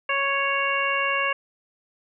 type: harmonic tone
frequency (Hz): 554.4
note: C#5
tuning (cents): 0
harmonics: 1 / 2 / 3 / 4 / 5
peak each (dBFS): -30 / -26 / -28 / -28 / -27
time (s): 0.09-1.33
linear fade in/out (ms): 5
effects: none

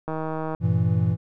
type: click train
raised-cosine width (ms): 1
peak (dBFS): -16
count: 75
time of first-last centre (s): 0.08-0.548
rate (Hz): 158
type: chord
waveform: triangle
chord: E diminished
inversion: first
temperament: equal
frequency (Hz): 98 / 116.54 / 164.81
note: G2 / Bb2 / E3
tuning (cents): 0 / 0 / 0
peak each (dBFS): -21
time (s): 0.6-1.17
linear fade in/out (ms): 50
effects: none

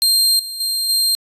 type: tone with level steps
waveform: sawtooth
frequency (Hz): 4184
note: C8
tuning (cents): -1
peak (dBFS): -9 / -23 / -15 / -11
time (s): 0.02-1.15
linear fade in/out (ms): 0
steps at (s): 0.39 / 0.6 / 0.89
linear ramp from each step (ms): 5
effects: resampled to 32000 Hz

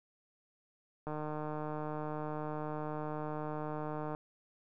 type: click train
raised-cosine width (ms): 1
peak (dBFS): -26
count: 469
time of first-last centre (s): 1.07-4.149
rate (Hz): 152
effects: none

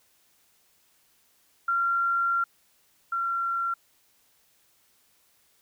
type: tone pair in turn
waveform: sine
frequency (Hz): 1377 / 1368.3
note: F6 / F6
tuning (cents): -25 / -36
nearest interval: unison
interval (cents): 11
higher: first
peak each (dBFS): -22 / -25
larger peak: first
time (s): 1.68-2.44 / 3.12-3.74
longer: first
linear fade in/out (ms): 5
effects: white hiss -65 dBFS RMS until 5.61 s

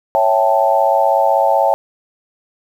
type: chord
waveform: sine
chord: A dominant seventh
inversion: first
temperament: equal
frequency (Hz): 554.4 / 659.3 / 784 / 880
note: C#5 / E5 / G5 / A5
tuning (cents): 0 / 0 / 0 / 0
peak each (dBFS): -16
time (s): 0.15-1.74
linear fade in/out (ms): 0
effects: 7-bit

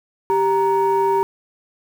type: tone pair together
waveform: sine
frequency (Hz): 392 / 933.9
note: G4 / A#5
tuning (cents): 0 / +3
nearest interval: octave + minor third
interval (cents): 1503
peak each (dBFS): -16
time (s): 0.3-1.23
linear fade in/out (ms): 0
effects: tanh soft clip ceiling -10 dBFS + 7-bit

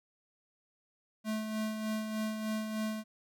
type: tone with tremolo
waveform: square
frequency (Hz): 217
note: A3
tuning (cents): -24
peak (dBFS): -32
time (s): 1.24-3.04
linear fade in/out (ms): 50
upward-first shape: sine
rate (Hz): 3.3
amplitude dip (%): 45
effects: none

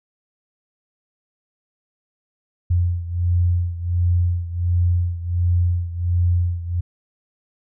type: beating tone pair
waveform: sine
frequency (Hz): 87.31 / 88.71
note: F2 / F2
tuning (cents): 0 / +28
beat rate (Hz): 1.4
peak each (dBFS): -18 / -22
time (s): 2.7-6.81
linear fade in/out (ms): 10
effects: none

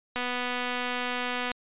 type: click train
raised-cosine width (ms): 0.3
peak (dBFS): -15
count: 336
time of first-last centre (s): 0.16-1.516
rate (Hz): 247
effects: resampled to 8000 Hz

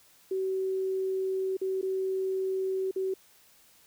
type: tone with dropouts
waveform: sine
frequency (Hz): 380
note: F#4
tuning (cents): +46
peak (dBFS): -27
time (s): 0.31-3.14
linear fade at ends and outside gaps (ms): 5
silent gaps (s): 1.569-1.614 / 1.814-1.827 / 2.912-2.96
effects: white hiss -60 dBFS RMS until 3.86 s

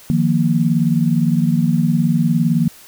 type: chord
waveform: sine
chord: Eb suspended second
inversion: none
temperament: just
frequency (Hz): 155.56 / 175.01 / 233.3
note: Eb3 / F3 / Bb3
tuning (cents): 0 / +4 / +2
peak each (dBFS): -17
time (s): 0.1-2.68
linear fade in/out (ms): 0
effects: white hiss -43 dBFS RMS until 2.87 s

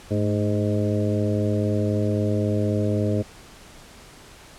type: harmonic tone with a mistuned harmonic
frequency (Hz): 103.83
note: G#2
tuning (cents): 0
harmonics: 1 / 2 / 3 / 4 / 5 / 6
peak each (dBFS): -23 / -26 / -28 / -29 / -30 / -31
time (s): 0.1-3.23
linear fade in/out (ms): 20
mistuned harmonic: 2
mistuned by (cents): +59
effects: pink hiss -46 dBFS RMS until 4.58 s + low-pass 10000 Hz 12 dB/octave

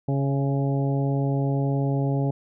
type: harmonic tone with a mistuned harmonic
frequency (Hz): 138.59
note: C#3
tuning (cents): 0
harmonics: 1 / 2 / 3 / 4 / 5 / 6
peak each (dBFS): -22 / -28 / -32 / -34 / -36 / -38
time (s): 0.08-2.31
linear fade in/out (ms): 5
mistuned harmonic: 5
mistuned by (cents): -26
effects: none

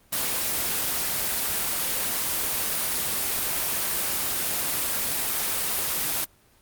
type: noise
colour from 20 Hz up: white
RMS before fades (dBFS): -26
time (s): 0.12-6.25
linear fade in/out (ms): 10
effects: pink hiss -59 dBFS RMS until 6.61 s + Opus 24 kbps

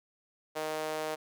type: tone with high-pass filter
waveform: sawtooth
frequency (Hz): 155.56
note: D#3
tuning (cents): 0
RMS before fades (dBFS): -35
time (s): 0.55-1.16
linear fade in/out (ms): 20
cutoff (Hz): 550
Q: 2.2
effects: none

